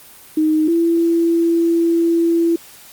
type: tone pair in turn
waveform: sine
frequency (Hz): 311.1 / 335.4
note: D#4 / E4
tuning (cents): 0 / +30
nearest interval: minor second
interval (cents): 130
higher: second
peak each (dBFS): -12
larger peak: neither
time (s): 0.37-0.68 / 0.68-2.56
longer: second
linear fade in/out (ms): 5
effects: white hiss -42 dBFS RMS until 2.92 s + Opus 32 kbps